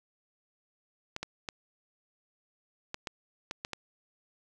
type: clicks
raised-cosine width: 0.2 ms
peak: -18 dBFS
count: 8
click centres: 1.164 / 1.23 / 1.488 / 2.944 / 3.072 / 3.511 / 3.649 / 3.733 s
effects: none